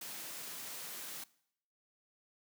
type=high-pass noise; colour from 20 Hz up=white; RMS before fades=-45 dBFS; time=0.01-1.24 s; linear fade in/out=5 ms; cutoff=130 Hz; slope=48 dB/octave; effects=noise-tail reverb RT60 0.7 s tail -21 dB re dry